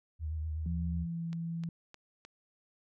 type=tone with vibrato; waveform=sine; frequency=78.3 Hz; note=D#2; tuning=11 cents sharp; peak=-33 dBFS; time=0.19-1.07 s; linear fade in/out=50 ms; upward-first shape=sine; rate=8.1 Hz; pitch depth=43 cents each way
type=tone with pitch glide; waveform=sine; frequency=170 to 166.79 Hz; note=F3 to E3; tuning=-46 to +21 cents; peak=-34 dBFS; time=0.66-1.69 s; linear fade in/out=2 ms; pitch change=-33 cents; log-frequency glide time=0.91-1.24 s
type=click train; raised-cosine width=0.2 ms; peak=-32 dBFS; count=4; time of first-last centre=1.33-2.25 s; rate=3.26 Hz
effects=none